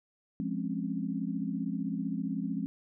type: chord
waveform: sine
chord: Db major seventh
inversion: first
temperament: equal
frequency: 174.61 / 207.7 / 261.6 / 277.2 Hz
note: F3 / Ab3 / C4 / Db4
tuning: 0 / 0 / 0 / 0 cents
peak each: -36 / -35 / -36 / -39 dBFS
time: 0.4-2.66 s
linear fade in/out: 0 ms
effects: none